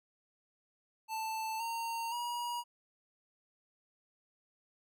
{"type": "tone with pitch steps", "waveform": "square", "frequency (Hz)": [883, 920, 958.5], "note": ["A5", "A#5", "A#5"], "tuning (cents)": [6, -23, 48], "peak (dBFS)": -36, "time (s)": [1.08, 2.64], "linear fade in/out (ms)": 50, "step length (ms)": 520, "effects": []}